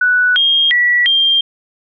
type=tone with pitch steps; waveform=sine; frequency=1481 / 3231 / 1944 / 3191 Hz; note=F#6 / G#7 / B6 / G7; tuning=+1 / -48 / -28 / +30 cents; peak=-9 dBFS; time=0.01-1.41 s; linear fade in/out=5 ms; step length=350 ms; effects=none